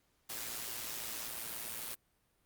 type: noise with amplitude modulation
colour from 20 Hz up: white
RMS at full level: -39 dBFS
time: 0.29-1.95 s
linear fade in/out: 10 ms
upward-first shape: sine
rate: 114 Hz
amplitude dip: 60%
effects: pink hiss -75 dBFS RMS until 2.45 s + Opus 48 kbps